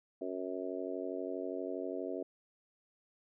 harmonic tone, 92.4 Hz, F#2, 2 cents flat, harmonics 3 / 4 / 5 / 6 / 7, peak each -42 / -41 / -43 / -45 / -43 dBFS, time 0.21-2.23 s, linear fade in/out 5 ms, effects none

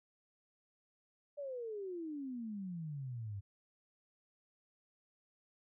sine exponential sweep, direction down, 590 to 95.9 Hz, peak -40 dBFS, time 1.37-3.41 s, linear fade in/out 20 ms, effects none

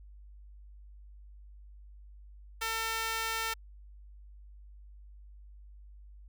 sawtooth tone with high-pass filter, 450 Hz, A4, 39 cents sharp, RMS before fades -34 dBFS, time 2.61-3.54 s, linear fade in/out 10 ms, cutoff 1300 Hz, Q 0.97, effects added 50 Hz sine -49 dBFS peak until 6.28 s

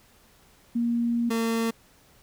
sine / 30% pulse tone pair in turn, 235.6 / 227.7 Hz, A#3 / A#3, +19 / -40 cents, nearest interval minor second, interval 59 cents, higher first, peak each -22 / -21 dBFS, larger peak second, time 0.75-1.3 / 1.3-1.71 s, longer first, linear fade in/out 10 ms, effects pink hiss -58 dBFS RMS until 2.22 s

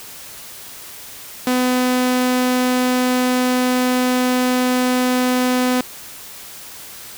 sawtooth tone, 251.7 Hz, B3, 33 cents sharp, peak -11 dBFS, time 1.47-5.81 s, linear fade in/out 2 ms, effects white hiss -36 dBFS RMS until 7.17 s

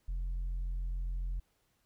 sine tone, 43.57 Hz, F1, 3 cents flat, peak -30 dBFS, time 0.08-1.4 s, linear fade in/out 10 ms, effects tanh soft clip ceiling -32 dBFS + pink hiss -75 dBFS RMS until 1.85 s

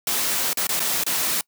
white noise with dropouts, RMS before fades -23 dBFS, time 0.07-1.41 s, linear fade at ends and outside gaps 2 ms, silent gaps 0.532-0.571 / 0.67-0.691 / 0.795-0.802 / 1.037-1.064 s, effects noise-tail reverb RT60 0.1 s tail -25 dB re dry + high-pass 150 Hz 12 dB/octave

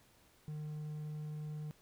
triangle tone, 151.8 Hz, D#3, 42 cents flat, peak -38 dBFS, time 0.48-1.71 s, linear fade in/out 0 ms, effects pink hiss -67 dBFS RMS until 1.81 s

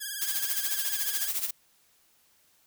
5% pulse tone with vibrato, 1636 Hz, G#6, 26 cents flat, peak -23 dBFS, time 0-1.29 s, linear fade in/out 20 ms, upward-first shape sine, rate 19 Hz, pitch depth 65 cents each way
blue noise with tremolo, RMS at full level -28 dBFS, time 0.21-1.51 s, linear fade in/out 10 ms, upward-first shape sine, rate 14 Hz, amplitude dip 70%
effects white hiss -65 dBFS RMS until 2.66 s

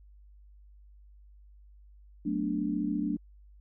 sine chord, B minor seventh, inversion second, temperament equal, 185 / 220 / 246.9 / 293.7 Hz, F#3 / A3 / B3 / D4, 0 / 0 / 0 / 0 cents, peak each -35 / -33 / -37 / -31 dBFS, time 2.25-3.17 s, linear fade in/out 10 ms, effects added 50 Hz sine -52 dBFS peak until 3.6 s

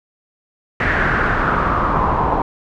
pink noise with low-pass filter sweep, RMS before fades -17 dBFS, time 0.8-2.42 s, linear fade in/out 2 ms, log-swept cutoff 1800 to 920 Hz, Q 4.3, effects none

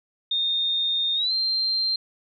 sine tone with pitch glide, 3663 to 4159 Hz, A#7 to C8, -31 to -11 cents, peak -21 dBFS, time 0.31-1.96 s, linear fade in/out 5 ms, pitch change +220 cents, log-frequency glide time 1.15-1.33 s, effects none

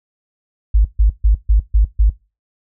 sine tone bursts, 51.91 Hz, G#1, in tune, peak -7 dBFS, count 6, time 0.74-2.1 s, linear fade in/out 10 ms, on 110 ms, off 140 ms, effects noise-tail reverb RT60 0.3 s tail -22 dB re dry

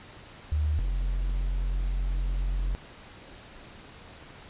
sine / triangle tone pair in turn, 75.7 / 45.01 Hz, D#2 / F#1, -47 / -47 cents, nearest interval major sixth, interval 900 cents, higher first, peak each -23 dBFS, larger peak neither, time 0.52-0.79 / 0.79-2.75 s, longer second, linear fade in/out 0 ms, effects pink hiss -48 dBFS RMS until 4.49 s + resampled to 8000 Hz

